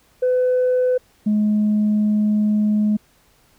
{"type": "tone pair in turn", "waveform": "sine", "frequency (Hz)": [504, 211], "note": ["B4", "G#3"], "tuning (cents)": [35, 28], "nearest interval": "octave + minor third", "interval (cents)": 1507, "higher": "first", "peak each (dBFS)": -13, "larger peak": "neither", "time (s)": [[0.22, 0.98], [1.26, 2.97]], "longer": "second", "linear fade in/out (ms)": 10, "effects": ["tanh soft clip ceiling -12 dBFS", "pink hiss -57 dBFS RMS until 3.58 s"]}